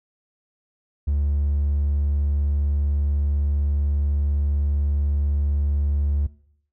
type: tone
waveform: triangle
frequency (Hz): 72.1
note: D2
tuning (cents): -31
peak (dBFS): -16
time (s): 1.07-6.27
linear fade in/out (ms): 10
effects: noise-tail reverb RT60 0.7 s tail -22 dB re dry + tanh soft clip ceiling -12 dBFS